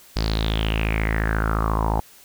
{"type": "tone with low-pass filter sweep", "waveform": "sawtooth", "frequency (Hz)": 54.3, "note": "A1", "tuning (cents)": -22, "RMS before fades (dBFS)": -22, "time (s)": [0.16, 2], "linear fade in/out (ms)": 0, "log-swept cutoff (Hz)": [4900, 840], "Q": 6.8, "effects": ["white hiss -49 dBFS RMS until 2.24 s"]}